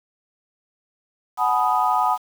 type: chord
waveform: sine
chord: G# minor seventh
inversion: third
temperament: equal with one note detuned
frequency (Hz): 740 / 851 / 987.8 / 1244.5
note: F#5 / G#5 / B5 / D#6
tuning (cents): 0 / +42 / 0 / 0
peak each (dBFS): -22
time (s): 1.37-2.18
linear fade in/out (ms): 50
effects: tanh soft clip ceiling -6 dBFS + 7-bit